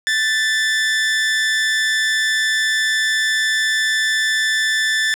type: tone with amplitude modulation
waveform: sawtooth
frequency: 1760 Hz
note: A6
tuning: in tune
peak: -10 dBFS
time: 0.07-5.14 s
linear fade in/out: 0 ms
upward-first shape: sine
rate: 234 Hz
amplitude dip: 40%
effects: low-pass 8000 Hz 12 dB/octave + 7-bit